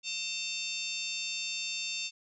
harmonic tone, 900 Hz, A5, 39 cents sharp, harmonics 3 / 4 / 5 / 6 / 7 / 8, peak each -37 / -39 / -41 / -43 / -44 / -45 dBFS, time 0.03-2.11 s, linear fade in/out 50 ms, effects none

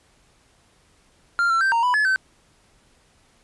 triangle tone with pitch steps, 1392 / 1349 / 1563 / 926 / 991 / 1713 / 1535 Hz, F6 / E6 / G6 / A#5 / B5 / A6 / G6, -6 / +40 / -6 / -12 / +6 / -47 / -37 cents, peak -15 dBFS, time 1.39-2.16 s, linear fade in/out 0 ms, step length 110 ms, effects pink hiss -59 dBFS RMS until 3.43 s + resampled to 24000 Hz

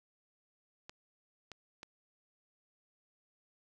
clicks, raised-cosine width 0.2 ms, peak -29 dBFS, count 3, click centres 0.895 / 1.517 / 1.831 s, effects none

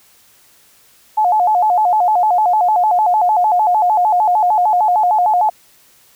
sine tone with vibrato, 784 Hz, G5, in tune, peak -10 dBFS, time 1.17-5.5 s, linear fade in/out 10 ms, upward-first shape square, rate 6.6 Hz, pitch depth 160 cents each way, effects white hiss -50 dBFS RMS until 6.15 s

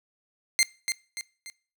15% pulse tone with echo, 2098 Hz, C7, 4 cents sharp, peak -12 dBFS, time 0.59-0.63 s, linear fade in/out 0 ms, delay 290 ms, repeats 3, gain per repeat -7 dB, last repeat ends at 1.5 s, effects noise-tail reverb RT60 0.4 s tail -21 dB re dry

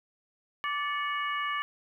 harmonic tone with a mistuned harmonic, 582 Hz, D5, 16 cents flat, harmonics 2 / 3 / 4 / 5, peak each -31 / -35 / -37 / -39 dBFS, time 0.64-1.62 s, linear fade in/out 0 ms, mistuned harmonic 4, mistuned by -79 cents, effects 11-bit

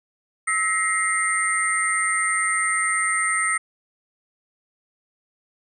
sine tone cluster, 1295 / 1904 / 2095 / 8720 Hz, E6 / A#6 / C7 / C#9, -31 / +36 / +2 / -29 cents, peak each -25 dBFS, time 0.47-3.58 s, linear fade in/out 10 ms, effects none

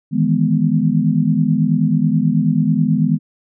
sine chord, E major seventh, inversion third, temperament equal, 155.56 / 164.81 / 207.7 / 246.9 Hz, D#3 / E3 / G#3 / B3, 0 / 0 / 0 / 0 cents, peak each -18 dBFS, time 0.11-3.19 s, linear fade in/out 50 ms, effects none

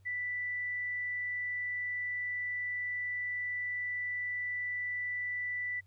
sine tone, 1975.5 Hz, B6, in tune, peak -33 dBFS, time 0.05-5.81 s, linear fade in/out 20 ms, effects added 95 Hz sine -59 dBFS peak until 5.86 s + pink hiss -75 dBFS RMS until 5.86 s

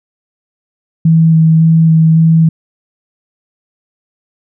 sine tone with vibrato, 161.6 Hz, E3, 34 cents flat, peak -4 dBFS, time 1.05-2.49 s, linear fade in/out 5 ms, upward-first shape square, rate 1.8 Hz, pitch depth 10 cents each way, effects none

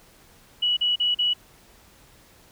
sine tone bursts, 2935 Hz, F#7, 15 cents flat, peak -19 dBFS, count 4, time 0.62-1.337 s, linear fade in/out 10 ms, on 150 ms, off 39 ms, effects pink hiss -54 dBFS RMS until 2.51 s

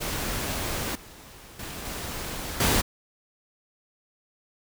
pink noise with level steps, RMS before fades -30 / -47 / -37 / -34 / -22 dBFS, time 0-2.82 s, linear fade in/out 20 ms, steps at 0.95 / 1.59 / 1.85 / 2.6 s, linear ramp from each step 5 ms, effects none

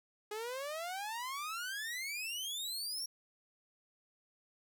sawtooth exponential sweep, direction up, 413 to 5650 Hz, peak -35 dBFS, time 0.31-3.06 s, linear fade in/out 5 ms, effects none

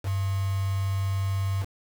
sine tone with quantisation, 97.1 Hz, G2, 16 cents flat, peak -24 dBFS, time 0.03-1.66 s, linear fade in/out 50 ms, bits 6, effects none

